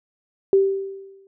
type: tone with exponential decay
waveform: sine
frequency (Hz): 389.8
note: G4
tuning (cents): -10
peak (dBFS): -10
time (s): 0.53-1.27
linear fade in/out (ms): 1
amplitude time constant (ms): 160
effects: none